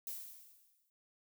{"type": "noise with exponential decay", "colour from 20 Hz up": "violet", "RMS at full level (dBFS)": -41, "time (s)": [0.07, 0.9], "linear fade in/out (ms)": 1, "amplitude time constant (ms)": 180, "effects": []}